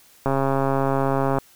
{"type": "click train", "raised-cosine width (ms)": 1, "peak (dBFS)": -8, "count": 154, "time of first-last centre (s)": [0.26, 1.385], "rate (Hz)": 136, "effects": ["white hiss -53 dBFS RMS until 1.55 s"]}